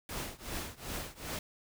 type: noise with tremolo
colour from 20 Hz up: pink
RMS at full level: -37 dBFS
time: 0.09-1.39 s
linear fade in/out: 2 ms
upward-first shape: triangle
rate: 2.6 Hz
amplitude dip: 95%
effects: none